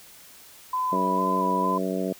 sine tone with vibrato, 1000 Hz, B5, 21 cents sharp, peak -23 dBFS, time 0.73-1.78 s, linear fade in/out 5 ms, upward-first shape square, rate 2.2 Hz, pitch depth 23 cents each way
harmonic tone, 94 Hz, F#2, 28 cents sharp, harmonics 2 / 3 / 4 / 5 / 6 / 7, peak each -29 / -31 / -32 / -33 / -34 / -34 dBFS, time 0.92-2.13 s, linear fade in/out 5 ms
effects white hiss -49 dBFS RMS until 2.19 s

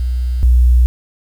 sine tone pair in turn, 61.74 / 61.17 Hz, B1 / B1, 0 / -16 cents, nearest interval unison, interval 16 cents, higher first, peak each -14 / -6 dBFS, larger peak second, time 0-0.43 / 0.43-0.86 s, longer neither, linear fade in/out 0 ms, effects 7-bit

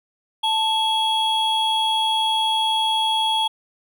triangle tone pair together, 880 / 3322 Hz, A5 / G#7, 0 / 0 cents, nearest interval octave + major seventh, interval 2300 cents, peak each -19 dBFS, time 0.43-3.48 s, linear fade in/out 10 ms, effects none

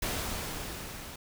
pink noise with level ramp, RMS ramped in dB -32 to -44 dBFS, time 0.02-1.16 s, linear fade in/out 5 ms, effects none

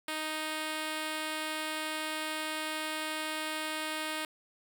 5% pulse tone, 311.2 Hz, D#4, in tune, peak -22 dBFS, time 0.08-4.25 s, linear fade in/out 2 ms, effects none

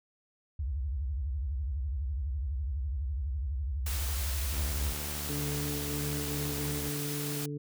sine tone with vibrato, 68.2 Hz, C#2, 28 cents flat, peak -30 dBFS, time 0.59-4.93 s, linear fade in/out 5 ms, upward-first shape sine, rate 12 Hz, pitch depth 250 cents each way
white noise, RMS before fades -38 dBFS, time 3.86-7.46 s, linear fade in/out 5 ms
sawtooth tone with pitch glide, 73.5 to 74.74 Hz, D2 to D2, +2 to +31 cents, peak -34 dBFS, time 4.52-6.9 s, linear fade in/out 10 ms, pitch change +29 cents, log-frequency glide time 5.69-6.6 s
harmonic tone, 145.6 Hz, D3, 15 cents flat, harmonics 1 / 2 / 3, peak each -36 / -39 / -41 dBFS, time 5.29-7.58 s, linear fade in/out 10 ms
effects none

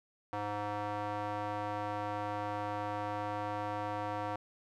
square tone with band-pass filter, 103.83 Hz, G#2, in tune, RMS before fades -37 dBFS, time 0.33-4.36 s, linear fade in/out 0 ms, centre 870 Hz, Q 1.7, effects none

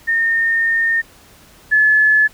sine tone pair in turn, 1827 / 1721.3 Hz, A#6 / A6, -35 / -38 cents, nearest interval minor second, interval 103 cents, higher first, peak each -13 / -9 dBFS, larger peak second, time 0.07-1.02 / 1.71-2.28 s, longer first, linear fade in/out 20 ms, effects pink hiss -46 dBFS RMS until 2.33 s

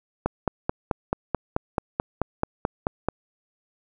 click train, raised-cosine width 1 ms, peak -8 dBFS, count 14, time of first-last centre 0.26-3.086 s, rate 4.6 Hz, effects none

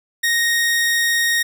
sawtooth tone, 1864.7 Hz, A#6, in tune, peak -12 dBFS, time 0.23-1.43 s, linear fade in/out 10 ms, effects none

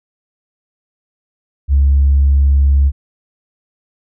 sine tone, 69.5 Hz, C#2, 5 cents sharp, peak -6 dBFS, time 1.68-2.92 s, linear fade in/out 50 ms, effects tanh soft clip ceiling -4 dBFS

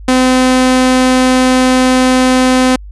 sawtooth tone, 256.3 Hz, C4, 36 cents flat, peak -3 dBFS, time 0.08-2.76 s, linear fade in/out 5 ms, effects added 50 Hz sine -27 dBFS peak until 2.91 s + resampled to 24000 Hz

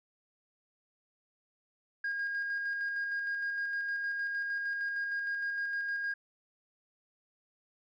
sine tone with tremolo, 1626 Hz, G#6, 37 cents flat, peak -29 dBFS, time 2.04-6.14 s, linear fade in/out 5 ms, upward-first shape square, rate 6.5 Hz, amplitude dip 30%, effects tanh soft clip ceiling -29 dBFS

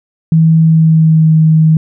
sine tone with pitch glide, 161.5 to 158.27 Hz, E3 to D#3, -35 to +30 cents, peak -4 dBFS, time 0.32-1.77 s, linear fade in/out 2 ms, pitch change -35 cents, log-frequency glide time 0.61-1.33 s, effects none

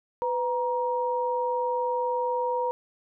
sine tone pair together, 500 / 943.9 Hz, B4 / A#5, +21 / +21 cents, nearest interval major seventh, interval 1100 cents, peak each -27 dBFS, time 0.22-2.71 s, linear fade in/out 0 ms, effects none

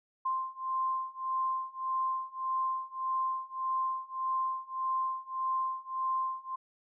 sine beating tone pair, 1046.5 / 1048.2 Hz, C6 / C6, 0 / +3 cents, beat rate 1.7 Hz, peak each -34 / -33 dBFS, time 0.25-6.56 s, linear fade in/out 10 ms, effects none

